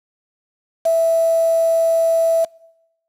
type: tone with quantisation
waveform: sine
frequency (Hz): 659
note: E5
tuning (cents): -1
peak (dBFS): -12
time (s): 0.85-2.45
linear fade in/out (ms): 10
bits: 5
effects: noise-tail reverb RT60 0.9 s tail -26 dB re dry + low-pass 12000 Hz 12 dB/octave